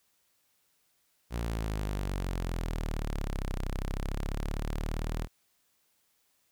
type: exponential two-way sweep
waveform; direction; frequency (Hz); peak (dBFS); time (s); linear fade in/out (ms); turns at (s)
sawtooth; down then up; 59.5 to 31.85 to 40.32; -27; 1.3-5.28; 50; 3.57
effects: white hiss -72 dBFS RMS until 6.51 s